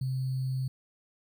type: tone with sample-and-hold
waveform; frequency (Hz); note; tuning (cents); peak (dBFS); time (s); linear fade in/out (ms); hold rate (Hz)
sine; 130.81; C3; 0; -28; 0.01-0.68; 5; 4410
effects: none